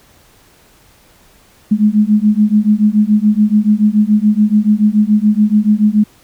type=beating tone pair; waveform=sine; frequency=207.7 / 214.7 Hz; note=G#3 / A3; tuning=0 / -42 cents; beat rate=7 Hz; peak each=-11 dBFS; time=1.71-6.04 s; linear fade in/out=10 ms; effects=pink hiss -48 dBFS RMS until 6.23 s